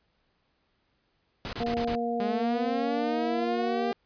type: noise bursts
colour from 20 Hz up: pink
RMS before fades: -35 dBFS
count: 5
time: 1.45-1.953 s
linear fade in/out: 0 ms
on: 79 ms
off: 27 ms
type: harmonic tone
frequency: 235.4 Hz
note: A#3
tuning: 17 cents sharp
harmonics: 1 / 2 / 3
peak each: -31 / -31 / -31 dBFS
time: 1.6-3.92 s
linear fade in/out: 5 ms
type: linear sweep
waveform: sawtooth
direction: up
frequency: 202.2 to 400.5 Hz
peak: -27 dBFS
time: 2.2-3.93 s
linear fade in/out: 2 ms
effects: pink hiss -72 dBFS RMS until 4.05 s + resampled to 11025 Hz